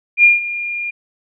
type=tone with ADSR envelope; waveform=sine; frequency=2411 Hz; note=D7; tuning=45 cents sharp; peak=-4 dBFS; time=0.17-0.91 s; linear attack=69 ms; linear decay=160 ms; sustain=-16 dB; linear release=14 ms; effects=none